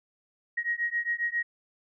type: beating tone pair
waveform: sine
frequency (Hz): 1884 / 1891.4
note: A#6 / A#6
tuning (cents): +18 / +25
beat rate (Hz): 7.4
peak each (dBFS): -30 / -30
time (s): 0.57-1.43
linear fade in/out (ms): 10
effects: none